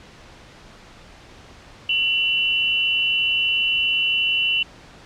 sine tone pair together, 2726 / 2963 Hz, F7 / F#7, -43 / +2 cents, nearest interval minor second, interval 145 cents, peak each -20 dBFS, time 1.89-4.63 s, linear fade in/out 5 ms, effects pink hiss -45 dBFS RMS until 5.05 s + low-pass 5000 Hz 12 dB/octave

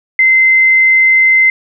sine tone, 2069 Hz, C7, 20 cents flat, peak -5 dBFS, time 0.19-1.5 s, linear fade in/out 2 ms, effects none

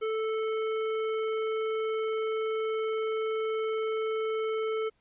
sine tone with tanh clipping, 439.4 Hz, A4, 2 cents flat, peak -30 dBFS, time 0.01-4.9 s, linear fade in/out 20 ms, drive 18 dB, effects pink hiss -72 dBFS RMS until 5 s + resampled to 8000 Hz

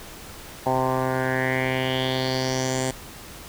10% pulse tone with low-pass filter sweep, 130 Hz, C3, 11 cents flat, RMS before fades -24 dBFS, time 0.66-2.91 s, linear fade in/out 5 ms, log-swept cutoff 850 to 8200 Hz, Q 4.2, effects pink hiss -41 dBFS RMS until 3.48 s

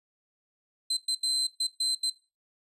35% pulse tone bursts at uneven times, 4084 Hz, C8, 43 cents flat, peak -24 dBFS, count 6, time 0.9-0.97 / 1.08-1.15 / 1.23-1.47 / 1.6-1.67 / 1.8-1.95 / 2.03-2.1 s, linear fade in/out 5 ms, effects noise-tail reverb RT60 0.3 s tail -17 dB re dry + resampled to 32000 Hz

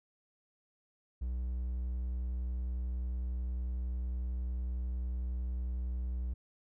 triangle tone with vibrato, 61.74 Hz, B1, in tune, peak -31 dBFS, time 1.21-6.34 s, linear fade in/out 10 ms, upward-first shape triangle, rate 11 Hz, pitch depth 12 cents each way, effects none

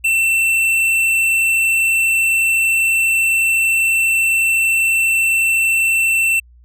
sine tone with hard clipping, 2687 Hz, E7, 33 cents sharp, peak -14 dBFS, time 0.04-6.4 s, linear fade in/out 10 ms, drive 11 dB, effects added 60 Hz sine -43 dBFS peak until 6.64 s

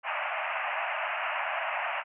pink band-pass noise, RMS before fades -32 dBFS, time 0.03-2.04 s, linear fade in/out 50 ms, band 600 to 2800 Hz, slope 96 dB/octave, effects none

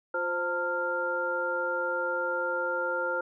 sine tone cluster, 353.4 / 522 / 902 / 1394 Hz, F4 / C5 / A5 / F6, +21 / -4 / +43 / -4 cents, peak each -38 / -31 / -36 / -30 dBFS, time 0.14-3.21 s, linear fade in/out 5 ms, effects none

